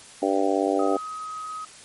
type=harmonic tone; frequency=97.7 Hz; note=G2; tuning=5 cents flat; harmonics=3 / 4 / 5 / 6 / 7 / 8; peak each=-25 / -26 / -27 / -28 / -28 / -29 dBFS; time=0.22-0.97 s; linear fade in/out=5 ms
type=tone; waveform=sine; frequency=1263 Hz; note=D#6; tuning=26 cents sharp; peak=-31 dBFS; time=0.79-1.65 s; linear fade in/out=5 ms
effects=white hiss -46 dBFS RMS until 1.84 s + MP3 48 kbps